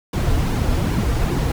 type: noise with flanger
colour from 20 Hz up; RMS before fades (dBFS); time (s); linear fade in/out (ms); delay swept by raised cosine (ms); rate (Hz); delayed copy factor
brown; -19; 0.13-1.52; 5; 1.5 to 5.5; 2.5; -0.65
effects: none